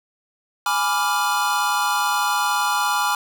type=chord; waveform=square; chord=G# diminished seventh; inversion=none; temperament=equal; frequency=830.6 / 987.8 / 1174.7 / 1396.9 Hz; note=G#5 / B5 / D6 / F6; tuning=0 / 0 / 0 / 0 cents; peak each=-25 dBFS; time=0.66-3.15 s; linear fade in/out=2 ms; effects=none